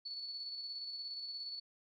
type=tone with tremolo; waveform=sine; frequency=4435 Hz; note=C#8; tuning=in tune; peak=-40 dBFS; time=0.05-1.6 s; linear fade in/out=10 ms; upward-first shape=square; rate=17 Hz; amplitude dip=30%; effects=none